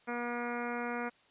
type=harmonic tone; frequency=240.1 Hz; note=B3; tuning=49 cents flat; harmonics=1 / 2 / 3 / 4 / 5 / 6 / 7 / 8 / 9 / 10; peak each=-39 / -40 / -42 / -44 / -45 / -42 / -49 / -49 / -46 / -50 dBFS; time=0.07-1.1 s; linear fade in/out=20 ms; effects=white hiss -65 dBFS RMS until 1.3 s + resampled to 8000 Hz